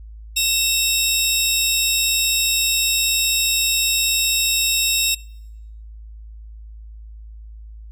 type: tone pair together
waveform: 20% pulse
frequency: 2681 / 3762 Hz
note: E7 / A#7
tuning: +29 / +15 cents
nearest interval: tritone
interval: 586 cents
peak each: -16 / -13 dBFS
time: 0.36-5.15 s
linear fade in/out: 10 ms
effects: noise-tail reverb RT60 0.9 s tail -25 dB re dry + added 54 Hz sine -35 dBFS peak until 7.91 s